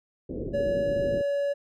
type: low-pass noise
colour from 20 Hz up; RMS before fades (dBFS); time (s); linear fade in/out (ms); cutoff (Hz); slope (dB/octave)
white; -33; 0.29-1.22; 10; 490; 48
type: tone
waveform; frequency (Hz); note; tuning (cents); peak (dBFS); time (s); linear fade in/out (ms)
triangle; 567; C#5; +39; -22; 0.53-1.54; 20
effects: none